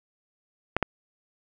clicks, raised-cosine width 0.5 ms, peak -7 dBFS, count 2, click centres 0.766 / 0.827 s, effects none

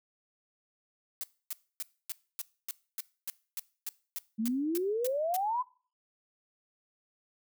blue noise bursts, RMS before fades -36 dBFS, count 15, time 1.21-5.365 s, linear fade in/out 0 ms, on 25 ms, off 270 ms
sine exponential sweep, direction up, 212.5 to 1039 Hz, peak -28 dBFS, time 4.38-5.63 s, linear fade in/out 20 ms
effects noise-tail reverb RT60 0.4 s tail -21 dB re dry

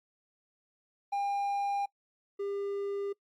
triangle tone pair in turn, 803 / 400.5 Hz, G5 / G4, +41 / +37 cents, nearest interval octave, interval 1204 cents, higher first, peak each -27 / -30 dBFS, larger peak first, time 1.12-1.86 / 2.39-3.13 s, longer neither, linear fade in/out 10 ms, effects noise-tail reverb RT60 0.1 s tail -24 dB re dry + AAC 64 kbps

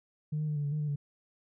sine tone with pitch steps, 151.6 / 153.2 / 150.6 / 146 / 143.5 / 152.1 / 149.2 / 143.9 Hz, D#3 / D#3 / D3 / D3 / D3 / D#3 / D3 / D3, -45 / -27 / +44 / -10 / -40 / -39 / +28 / -35 cents, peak -28 dBFS, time 0.32-0.96 s, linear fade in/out 10 ms, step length 80 ms, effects tanh soft clip ceiling -26 dBFS

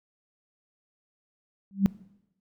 sine tone with exponential growth, 196 Hz, G3, in tune, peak -13 dBFS, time 1.71-1.86 s, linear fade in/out 0 ms, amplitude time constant 31 ms, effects noise-tail reverb RT60 0.9 s tail -21 dB re dry

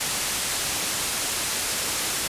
white low-pass noise, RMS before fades -27 dBFS, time 0-2.28 s, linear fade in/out 10 ms, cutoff 11000 Hz, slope 24 dB/octave, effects resampled to 32000 Hz

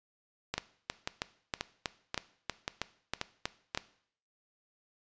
two click trains, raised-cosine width 0.2 ms, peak -14 / -15 dBFS, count 11 / 7, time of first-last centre 0.58-3.775 / 0.54-3.749 s, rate 3.13 / 1.87 Hz, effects noise-tail reverb RT60 0.6 s tail -17 dB re dry + resampled to 16000 Hz

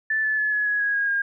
sine tone with pitch steps, 1755 / 1734.8 / 1714.9 / 1695.2 / 1675.7 / 1656.5 / 1637.5 / 1618.7 Hz, A6 / A6 / A6 / G#6 / G#6 / G#6 / G#6 / G#6, -5 / -25 / -45 / +35 / +15 / -5 / -25 / -45 cents, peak -20 dBFS, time 0.1-1.22 s, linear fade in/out 5 ms, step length 140 ms, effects none

